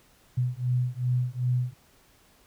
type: beating tone pair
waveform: sine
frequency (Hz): 123.47 / 126.07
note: B2 / B2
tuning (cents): 0 / +36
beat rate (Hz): 2.6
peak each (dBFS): -27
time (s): 0.37-1.74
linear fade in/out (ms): 10
effects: pink hiss -60 dBFS RMS until 2.46 s